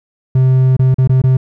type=tone with dropouts; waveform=triangle; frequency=130 Hz; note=C3; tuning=11 cents flat; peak=-5 dBFS; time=0.35-1.37 s; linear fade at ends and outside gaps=5 ms; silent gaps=0.767-0.793 / 0.944-0.983 / 1.075-1.094 / 1.218-1.238 s; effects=none